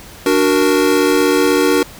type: chord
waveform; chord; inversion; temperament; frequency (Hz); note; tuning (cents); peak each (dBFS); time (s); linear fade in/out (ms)
square; D augmented; none; equal; 293.7 / 370 / 466.2; D4 / F#4 / A#4; 0 / 0 / 0; -16; 0.26-1.83; 2
effects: pink hiss -37 dBFS RMS until 1.99 s